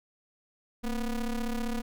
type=ring-modulated tone; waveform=square; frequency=122.6 Hz; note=B2; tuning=12 cents flat; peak=-27 dBFS; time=0.83-1.82 s; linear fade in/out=20 ms; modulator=105 Hz; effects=none